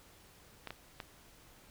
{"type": "clicks", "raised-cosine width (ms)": 0.3, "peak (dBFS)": -25, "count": 3, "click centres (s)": [0.673, 0.706, 1.002], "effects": ["pink hiss -60 dBFS RMS until 1.7 s"]}